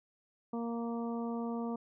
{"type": "harmonic tone", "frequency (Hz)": 233.1, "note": "A#3", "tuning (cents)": 0, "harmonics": [1, 2, 3, 4, 5], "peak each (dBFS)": [-35, -41, -45, -47, -49], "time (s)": [0.53, 1.76], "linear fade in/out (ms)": 5, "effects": []}